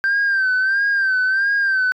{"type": "tone with vibrato", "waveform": "sine", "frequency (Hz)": 1568, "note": "G6", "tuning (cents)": 0, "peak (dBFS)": -13, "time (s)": [0.04, 1.92], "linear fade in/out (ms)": 0, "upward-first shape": "sine", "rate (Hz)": 1.5, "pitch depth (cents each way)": 70, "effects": ["tanh soft clip ceiling -13 dBFS"]}